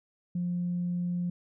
sine tone, 176.2 Hz, F3, 16 cents sharp, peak -27 dBFS, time 0.35-1.3 s, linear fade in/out 5 ms, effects tanh soft clip ceiling -23 dBFS

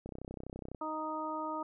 click train, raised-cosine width 2 ms, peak -29 dBFS, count 23, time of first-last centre 0.06-0.748 s, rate 32 Hz
harmonic tone, 311.1 Hz, D#4, in tune, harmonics 1 / 2 / 3 / 4, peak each -41 / -42 / -39 / -40 dBFS, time 0.81-1.63 s, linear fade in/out 5 ms
effects none

